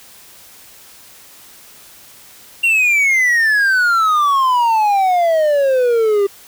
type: exponential sweep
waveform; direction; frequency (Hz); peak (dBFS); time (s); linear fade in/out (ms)
triangle; down; 2777 to 392.6; -9; 2.63-6.27; 10
effects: white hiss -42 dBFS RMS until 6.47 s